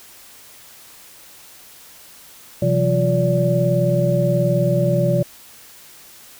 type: tone cluster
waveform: sine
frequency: 129.1 / 168.4 / 187.4 / 353.6 / 576 Hz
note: C3 / E3 / F#3 / F4 / D5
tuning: -23 / +37 / +22 / +22 / -34 cents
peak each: -19 / -20 / -27 / -26 / -19 dBFS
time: 2.62-5.23 s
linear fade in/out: 5 ms
effects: white hiss -44 dBFS RMS until 6.39 s